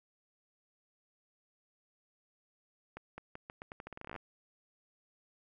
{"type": "accelerating click train", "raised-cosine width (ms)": 0.5, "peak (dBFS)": -29, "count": 19, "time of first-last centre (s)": [2.97, 4.162], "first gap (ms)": 210, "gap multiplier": 0.83, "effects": []}